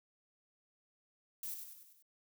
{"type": "noise with echo", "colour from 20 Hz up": "violet", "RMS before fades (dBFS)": -42, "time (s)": [1.43, 1.54], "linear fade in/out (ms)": 2, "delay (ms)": 97, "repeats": 5, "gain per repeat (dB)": -5, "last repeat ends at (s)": 2.025, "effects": []}